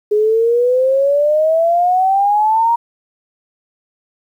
sine exponential sweep, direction up, 415.3 to 945 Hz, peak -10 dBFS, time 0.11-2.76 s, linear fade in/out 10 ms, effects 8-bit

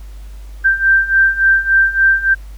sine beating tone pair, 1568 / 1571.5 Hz, G6 / G6, 0 / +4 cents, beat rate 3.5 Hz, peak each -14 / -11 dBFS, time 0.64-2.35 s, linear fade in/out 20 ms, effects added 50 Hz sine -29 dBFS peak until 2.57 s + pink hiss -48 dBFS RMS until 2.57 s

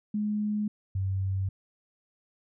sine tone pair in turn, 210 / 95.9 Hz, G#3 / G2, +19 / -37 cents, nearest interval octave + major second, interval 1356 cents, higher first, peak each -26 dBFS, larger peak neither, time 0.14-0.68 / 0.95-1.49 s, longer neither, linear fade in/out 5 ms, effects none

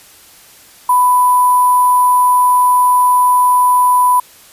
sine tone with sample-and-hold, 994 Hz, B5, 11 cents sharp, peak -7 dBFS, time 0.89-4.2 s, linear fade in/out 5 ms, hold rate 11025 Hz, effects white hiss -42 dBFS RMS until 4.52 s + resampled to 32000 Hz

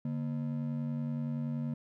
triangle ring-modulated tone, 190 Hz, F#3, 46 cents sharp, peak -27 dBFS, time 0.05-1.74 s, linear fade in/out 2 ms, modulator 45.3 Hz, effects none

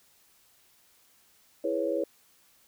sine chord, C# minor seventh, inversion first, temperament equal, 329.6 / 415.3 / 493.9 / 554.4 Hz, E4 / G#4 / B4 / C#5, 0 / 0 / 0 / 0 cents, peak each -32 / -34 / -32 / -30 dBFS, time 1.64-2.04 s, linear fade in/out 5 ms, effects white hiss -63 dBFS RMS until 2.67 s

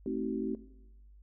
sine chord, A diminished seventh, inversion none, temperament just, 220 / 264 / 316.8 / 380.2 Hz, A3 / C4 / Eb4 / Gb4, 0 / +16 / +31 / +47 cents, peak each -38 / -35 / -38 / -36 dBFS, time 0.06-0.55 s, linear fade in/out 2 ms, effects noise-tail reverb RT60 1.0 s tail -18 dB re dry + added 50 Hz sine -53 dBFS peak until 1.22 s

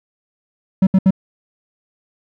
triangle tone bursts, 190 Hz, F#3, 46 cents sharp, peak -6 dBFS, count 3, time 0.82-1.107 s, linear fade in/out 5 ms, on 49 ms, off 70 ms, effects none

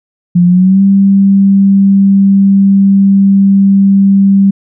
sine tone with pitch glide, 176 to 196.42 Hz, F3 to G3, +14 to +4 cents, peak -3 dBFS, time 0.35-4.51 s, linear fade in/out 10 ms, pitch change +190 cents, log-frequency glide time 0.46-0.82 s, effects none

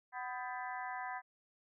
harmonic tone with a mistuned harmonic, 250 Hz, B3, 21 cents sharp, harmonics 3 / 4 / 5 / 6 / 7 / 8, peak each -43 / -44 / -51 / -48 / -49 / -50 dBFS, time 0.12-1.22 s, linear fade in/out 50 ms, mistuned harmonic 6, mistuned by +99 cents, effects none

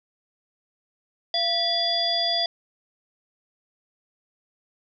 harmonic tone with a mistuned harmonic, 685 Hz, F5, 34 cents flat, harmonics 1 / 3 / 5 / 7, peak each -27 / -36 / -25 / -25 dBFS, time 1.34-2.46 s, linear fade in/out 2 ms, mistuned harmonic 3, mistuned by -87 cents, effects none

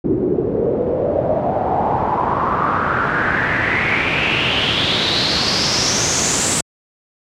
pink noise with low-pass filter sweep, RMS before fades -17 dBFS, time 0.04-6.61 s, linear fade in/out 5 ms, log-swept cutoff 340 to 8100 Hz, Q 5.4, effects high-pass 100 Hz 12 dB/octave

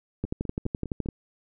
two click trains, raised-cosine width 3 ms, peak -15 / -22 dBFS, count 11 / 5, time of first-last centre 0.24-1.087 / 0.25-1.06 s, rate 11.8 / 4.94 Hz, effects none

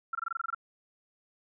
sine tone bursts, 1358 Hz, F6, 49 cents flat, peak -29 dBFS, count 10, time 0.13-0.547 s, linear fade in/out 5 ms, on 21 ms, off 23 ms, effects none

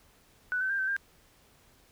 sine tone with pitch steps, 1487 / 1532 / 1593 / 1540 / 1598 Hz, F#6 / G6 / G6 / G6 / G6, +8 / -40 / +27 / -31 / +33 cents, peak -27 dBFS, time 0.52-0.965 s, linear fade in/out 0 ms, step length 89 ms, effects pink hiss -62 dBFS RMS until 1.91 s

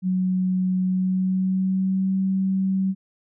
sine tone with pitch glide, 185 to 190.97 Hz, F#3 to G3, 0 to -45 cents, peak -19 dBFS, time 0.02-2.95 s, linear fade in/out 50 ms, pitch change +55 cents, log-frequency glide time 0.83-2.16 s, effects none

